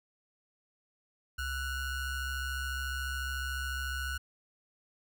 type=ring-modulated tone; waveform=square; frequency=707 Hz; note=F5; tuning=21 cents sharp; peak=-31 dBFS; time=1.38-4.18 s; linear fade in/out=10 ms; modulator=774 Hz; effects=none